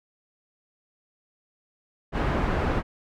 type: low-pass noise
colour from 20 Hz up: pink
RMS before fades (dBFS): -25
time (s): 2.12-2.83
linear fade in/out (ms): 50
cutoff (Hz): 1500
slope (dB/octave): 12
effects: none